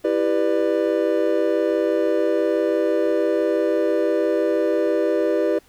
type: chord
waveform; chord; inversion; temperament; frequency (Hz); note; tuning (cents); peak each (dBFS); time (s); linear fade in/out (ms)
triangle; E minor seventh; none; just; 329.6 / 395.6 / 494.4 / 593.3; E4 / G4 / B4 / D5; 0 / +16 / +2 / +18; -21; 0.04-5.59; 10
effects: pink hiss -55 dBFS RMS until 5.68 s